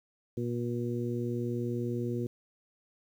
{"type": "harmonic tone", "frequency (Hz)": 120, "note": "B2", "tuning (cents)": -49, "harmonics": [1, 2, 3, 4], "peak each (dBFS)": [-34, -35, -35, -41], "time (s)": [0.37, 2.27], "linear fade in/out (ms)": 5, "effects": ["10-bit"]}